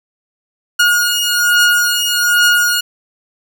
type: beating tone pair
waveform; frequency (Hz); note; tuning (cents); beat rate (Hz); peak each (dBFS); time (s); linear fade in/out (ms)
sawtooth; 1435 / 1436.2; F6 / F6; +47 / +48; 1.2; -10; 0.79-2.81; 10
effects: none